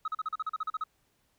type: tone bursts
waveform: sine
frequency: 1275 Hz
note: D#6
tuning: 42 cents sharp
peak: -27 dBFS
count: 12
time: 0.05-0.839 s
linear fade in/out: 5 ms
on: 30 ms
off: 39 ms
effects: tanh soft clip ceiling -28 dBFS + pink hiss -72 dBFS RMS until 1.38 s